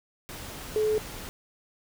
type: tone in noise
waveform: sine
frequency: 430 Hz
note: A4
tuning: 40 cents flat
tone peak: -22 dBFS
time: 0.76-0.98 s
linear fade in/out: 0 ms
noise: pink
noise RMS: -40 dBFS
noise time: 0.29-1.29 s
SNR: +15 dB
effects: none